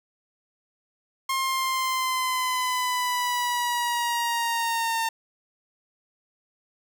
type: linear sweep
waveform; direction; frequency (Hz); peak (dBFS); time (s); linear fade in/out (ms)
sawtooth; down; 1068 to 906; -20; 1.29-5.09; 5
effects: none